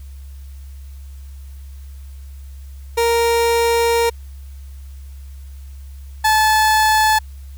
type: tone pair in turn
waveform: 30% pulse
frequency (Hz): 466.2 / 866.4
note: A#4 / A5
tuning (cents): 0 / -27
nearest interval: major seventh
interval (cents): 1073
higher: second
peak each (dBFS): -11 / -9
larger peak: second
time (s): 2.97-4.1 / 6.24-7.19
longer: first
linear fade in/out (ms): 10
effects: added 68 Hz sine -32 dBFS peak until 7.57 s + white hiss -53 dBFS RMS until 7.57 s